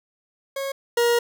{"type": "tone pair in turn", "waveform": "40% pulse", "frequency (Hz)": [547, 474], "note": ["C#5", "A#4"], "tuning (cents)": [-23, 29], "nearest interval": "major second", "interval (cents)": 248, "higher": "first", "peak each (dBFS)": [-25, -16], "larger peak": "second", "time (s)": [[0.56, 0.72], [0.97, 1.19]], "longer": "second", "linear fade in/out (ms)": 5, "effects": []}